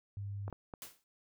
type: tone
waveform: sine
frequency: 100.3 Hz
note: G2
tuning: 40 cents sharp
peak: -38 dBFS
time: 0.17-0.5 s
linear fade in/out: 0 ms
type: clicks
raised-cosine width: 1 ms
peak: -30 dBFS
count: 3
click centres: 0.48 / 0.527 / 0.738 s
type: noise with exponential decay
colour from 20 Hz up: white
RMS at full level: -43 dBFS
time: 0.82-1.04 s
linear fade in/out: 1 ms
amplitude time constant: 46 ms
effects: none

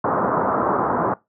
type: low-pass noise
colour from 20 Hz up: white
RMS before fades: -20 dBFS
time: 0.04-1.14 s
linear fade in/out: 5 ms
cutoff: 1300 Hz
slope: 48 dB/octave
effects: noise-tail reverb RT60 0.2 s tail -21 dB re dry + high-pass 150 Hz 12 dB/octave

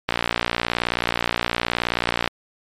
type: click train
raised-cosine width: 0.3 ms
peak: -3 dBFS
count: 130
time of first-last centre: 0.09-2.276 s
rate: 59 Hz
effects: MP3 96 kbps

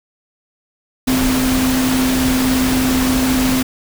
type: tone in noise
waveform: sine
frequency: 258.2 Hz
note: C4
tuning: 23 cents flat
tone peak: -14 dBFS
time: 1.07-3.63 s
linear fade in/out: 10 ms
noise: pink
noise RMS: -20 dBFS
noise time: 1.07-3.63 s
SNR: +3 dB
effects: none

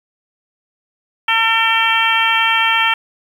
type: harmonic tone with a mistuned harmonic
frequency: 451.1 Hz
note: A4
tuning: 43 cents sharp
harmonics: 2 / 3 / 4 / 5 / 6 / 7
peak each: -19 / -19 / -19 / -19 / -19 / -19 dBFS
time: 1.28-2.94 s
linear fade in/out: 5 ms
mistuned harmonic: 5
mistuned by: +33 cents
effects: 7-bit

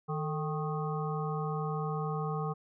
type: harmonic tone with a mistuned harmonic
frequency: 155.56 Hz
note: D#3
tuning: in tune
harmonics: 1 / 3 / 5 / 7 / 8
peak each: -33 / -38 / -40 / -41 / -42 dBFS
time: 0.08-2.54 s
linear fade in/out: 20 ms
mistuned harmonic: 3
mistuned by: -84 cents
effects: none

